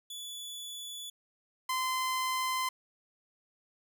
sawtooth tone pair in turn, 3442 / 1032.2 Hz, A7 / C6, -39 / -24 cents, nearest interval octave + major sixth, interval 2085 cents, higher first, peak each -37 / -26 dBFS, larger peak second, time 0.1-1.1 / 1.69-2.69 s, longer neither, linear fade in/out 5 ms, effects none

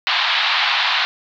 white band-pass noise, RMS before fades -18 dBFS, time 0.07-1.05 s, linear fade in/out 0 ms, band 740 to 4200 Hz, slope 48 dB/octave, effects none

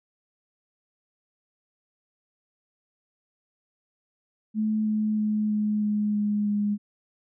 sine tone with pitch steps, 215.9 / 214.3 / 212.7 / 211.1 / 209.5 / 207.9 / 206.4 Hz, A3 / A3 / G#3 / G#3 / G#3 / G#3 / G#3, -33 / -45 / +42 / +29 / +15 / +2 / -10 cents, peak -22 dBFS, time 4.54-6.78 s, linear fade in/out 50 ms, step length 320 ms, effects none

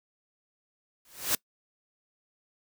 white noise with exponential growth, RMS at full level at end -23 dBFS, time 1.05-1.35 s, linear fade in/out 2 ms, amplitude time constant 64 ms, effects noise-tail reverb RT60 0.1 s tail -24 dB re dry

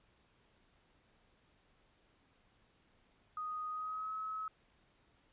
sine tone with pitch glide, 1244.5 to 1285.4 Hz, D#6 to E6, 0 to -44 cents, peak -38 dBFS, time 3.37-4.48 s, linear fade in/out 2 ms, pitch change +56 cents, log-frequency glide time 3.7-4.12 s, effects pink hiss -71 dBFS RMS until 5.32 s + resampled to 8000 Hz

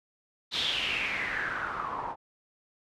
white noise with low-pass filter sweep, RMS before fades -32 dBFS, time 0.51-2.16 s, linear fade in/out 50 ms, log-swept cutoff 3900 to 870 Hz, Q 6, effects none

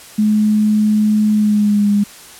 sine tone with pitch glide, 212.8 to 204.4 Hz, G#3 to G#3, +42 to -27 cents, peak -10 dBFS, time 0.18-2.04 s, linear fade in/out 10 ms, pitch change -69 cents, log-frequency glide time 1.32-1.9 s, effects white hiss -38 dBFS RMS until 2.39 s + low-pass 12000 Hz 12 dB/octave

